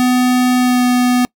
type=tone with pitch glide; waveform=square; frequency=250.5 to 247.8 Hz; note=B3 to B3; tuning=+25 to +6 cents; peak=-11 dBFS; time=0-1.25 s; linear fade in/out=0 ms; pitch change=-19 cents; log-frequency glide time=0.57-0.84 s; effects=noise-tail reverb RT60 0.1 s tail -25 dB re dry